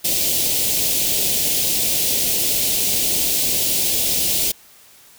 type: band-stop noise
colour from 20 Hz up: white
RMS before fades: -19 dBFS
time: 0.04-4.52 s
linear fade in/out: 10 ms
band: 650 to 2600 Hz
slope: 24 dB/octave
effects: white hiss -48 dBFS RMS until 5.18 s